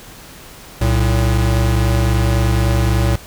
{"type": "tone pair together", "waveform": "square", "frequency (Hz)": [63.18, 113.2], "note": ["B1", "A2"], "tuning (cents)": [40, 50], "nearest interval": "minor seventh", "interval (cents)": 1010, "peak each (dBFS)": -16, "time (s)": [0.81, 3.16], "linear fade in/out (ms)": 5, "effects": ["pink hiss -38 dBFS RMS until 3.26 s"]}